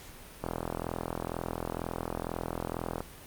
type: click train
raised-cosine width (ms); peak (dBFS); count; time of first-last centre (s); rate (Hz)
1; -18; 109; 0.44-3.005; 42.1
effects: pink hiss -49 dBFS RMS until 3.26 s + Opus 48 kbps